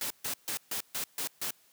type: noise bursts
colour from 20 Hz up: white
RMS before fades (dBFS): -34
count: 7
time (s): 0.01-1.508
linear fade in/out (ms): 2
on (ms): 94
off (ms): 140
effects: white hiss -64 dBFS RMS until 1.72 s + high-pass 100 Hz 12 dB/octave